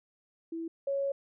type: tone pair in turn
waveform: sine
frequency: 329.6 / 554.3 Hz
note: E4 / C#5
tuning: 0 / 0 cents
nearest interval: major sixth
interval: 900 cents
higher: second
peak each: -34 / -28 dBFS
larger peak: second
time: 0.52-0.68 / 0.87-1.12 s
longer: second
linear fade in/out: 5 ms
effects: none